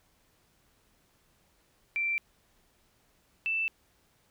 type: tone pair in turn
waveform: sine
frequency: 2349 / 2653 Hz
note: D7 / E7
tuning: 0 / +10 cents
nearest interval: major second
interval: 210 cents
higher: second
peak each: -27 dBFS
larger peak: neither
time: 1.96-2.18 / 3.46-3.68 s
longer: neither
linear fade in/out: 0 ms
effects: pink hiss -68 dBFS RMS until 4.3 s